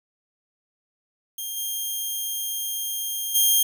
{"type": "tone with level steps", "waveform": "5% pulse", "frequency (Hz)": 3204, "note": "G7", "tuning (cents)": 37, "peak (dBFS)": [-21, -18, -8], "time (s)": [1.38, 3.63], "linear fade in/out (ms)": 5, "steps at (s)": [1.56, 3.34], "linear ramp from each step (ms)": 20, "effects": []}